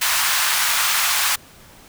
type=high-pass noise; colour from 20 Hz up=pink; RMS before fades=-19 dBFS; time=0.01-1.36 s; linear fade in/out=10 ms; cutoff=1000 Hz; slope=24 dB/octave; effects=pink hiss -46 dBFS RMS until 1.88 s